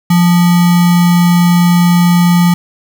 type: tone with sample-and-hold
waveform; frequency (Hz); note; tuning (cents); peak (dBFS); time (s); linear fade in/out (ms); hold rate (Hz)
sine; 174.61; F3; 0; -5; 0.1-2.54; 5; 1050
effects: none